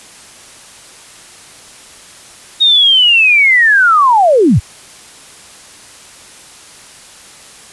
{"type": "linear sweep", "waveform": "sine", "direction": "down", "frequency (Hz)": [3756, 65.5], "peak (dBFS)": -5, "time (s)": [2.6, 4.6], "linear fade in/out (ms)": 20, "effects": ["white hiss -37 dBFS RMS until 7.72 s", "resampled to 24000 Hz"]}